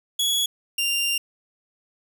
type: tone pair in turn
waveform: sawtooth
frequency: 3365 / 2787 Hz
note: G#7 / F7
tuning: +22 / -4 cents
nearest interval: minor third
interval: 326 cents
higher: first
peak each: -17 / -18 dBFS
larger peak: first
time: 0.19-0.46 / 0.78-1.18 s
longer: second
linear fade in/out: 5 ms
effects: none